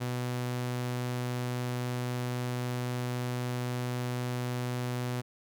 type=tone; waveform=sawtooth; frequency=123.8 Hz; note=B2; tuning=5 cents sharp; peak=-27 dBFS; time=0-5.22 s; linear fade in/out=20 ms; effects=none